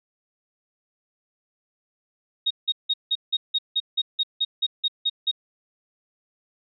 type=tone bursts; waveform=sine; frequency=3744 Hz; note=A#7; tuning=7 cents sharp; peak=-19 dBFS; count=14; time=2.46-5.314 s; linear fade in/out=10 ms; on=46 ms; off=170 ms; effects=none